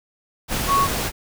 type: tone in noise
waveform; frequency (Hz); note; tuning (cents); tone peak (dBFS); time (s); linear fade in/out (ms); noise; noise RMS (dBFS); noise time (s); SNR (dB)
sine; 1110; C#6; +2; -15; 0.67-0.88; 50; pink; -24; 0.48-1.12; +6
effects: none